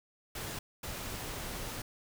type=noise bursts at uneven times; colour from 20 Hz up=pink; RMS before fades=-40 dBFS; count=2; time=0.35-0.59 / 0.83-1.82 s; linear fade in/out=5 ms; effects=none